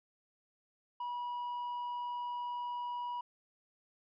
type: tone with tanh clipping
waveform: sine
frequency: 971 Hz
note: B5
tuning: 30 cents flat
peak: -37 dBFS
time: 1-3.21 s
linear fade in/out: 5 ms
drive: 3 dB
effects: none